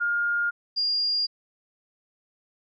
sine tone pair in turn, 1415 / 4818 Hz, F6 / D8, +22 / +43 cents, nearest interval octave + major sixth, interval 2121 cents, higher second, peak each -22 dBFS, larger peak neither, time 0-0.51 / 0.76-1.27 s, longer neither, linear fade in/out 20 ms, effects none

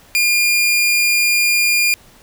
sawtooth tone, 2413 Hz, D7, 46 cents sharp, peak -9 dBFS, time 0.15-1.94 s, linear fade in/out 0 ms, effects pink hiss -47 dBFS RMS until 2.22 s

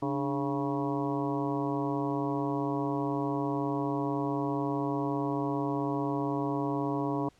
harmonic tone with a mistuned harmonic, 138.1 Hz, C#3, 6 cents flat, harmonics 1 / 2 / 3 / 4 / 5 / 6 / 7 / 8, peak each -36 / -31 / -36 / -41 / -38 / -45 / -37 / -42 dBFS, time 0.02-7.29 s, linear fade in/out 5 ms, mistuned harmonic 2, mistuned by +97 cents, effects pink hiss -64 dBFS RMS until 7.39 s + low-pass 8000 Hz 12 dB/octave

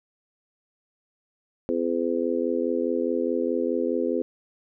harmonic tone, 84.8 Hz, E2, 50 cents sharp, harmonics 3 / 4 / 5 / 6, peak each -28 / -28 / -28 / -28 dBFS, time 1.69-4.22 s, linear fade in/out 0 ms, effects none

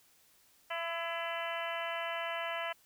harmonic tone with a mistuned harmonic, 335.7 Hz, E4, 32 cents sharp, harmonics 2 / 3 / 4 / 5 / 6 / 7 / 8 / 9, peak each -39 / -42 / -43 / -43 / -43 / -47 / -46 / -45 dBFS, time 0.7-2.73 s, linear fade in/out 10 ms, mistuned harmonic 4, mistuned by -27 cents, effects white hiss -66 dBFS RMS until 2.85 s

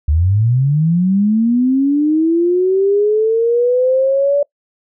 sine linear sweep, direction up, 70.5 to 578 Hz, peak -10 dBFS, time 0.08-4.43 s, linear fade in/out 5 ms, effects noise-tail reverb RT60 0.1 s tail -23 dB re dry

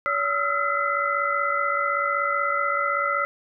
sine tone cluster, 569 / 1269 / 1314 / 1370 / 2021 Hz, C#5 / D#6 / E6 / F6 / B6, +45 / +34 / -6 / -34 / +39 cents, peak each -29 / -29 / -29 / -25 / -28 dBFS, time 0.06-3.25 s, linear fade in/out 0 ms, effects none

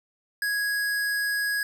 square tone, 1661 Hz, G#6, in tune, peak -25 dBFS, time 0.42-1.63 s, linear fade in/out 2 ms, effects none

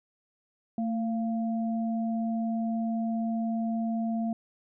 sine tone pair together, 224.5 / 690.5 Hz, A3 / F5, +35 / -20 cents, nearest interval octave + perfect fifth, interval 1945 cents, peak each -27 / -36 dBFS, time 0.78-4.33 s, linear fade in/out 2 ms, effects none

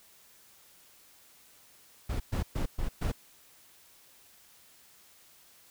brown noise bursts, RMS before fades -30 dBFS, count 5, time 2.09-3.12 s, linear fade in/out 10 ms, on 110 ms, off 120 ms, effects white hiss -59 dBFS RMS until 5.7 s

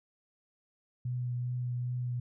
sine tone with vibrato, 123.47 Hz, B2, in tune, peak -31 dBFS, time 1.05-2.2 s, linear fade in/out 5 ms, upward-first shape triangle, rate 2.5 Hz, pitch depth 16 cents each way, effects none

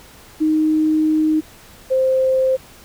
sine tone pair in turn, 311.1 / 523.2 Hz, D#4 / C5, 0 / 0 cents, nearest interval major sixth, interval 900 cents, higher second, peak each -13 dBFS, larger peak neither, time 0.4-1.41 / 1.9-2.57 s, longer first, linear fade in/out 20 ms, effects pink hiss -44 dBFS RMS until 2.84 s

